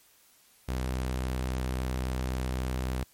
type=tone; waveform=sawtooth; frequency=63.7 Hz; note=C2; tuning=46 cents flat; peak=-25 dBFS; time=0.68-3.04 s; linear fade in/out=10 ms; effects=white hiss -61 dBFS RMS until 3.13 s + MP3 64 kbps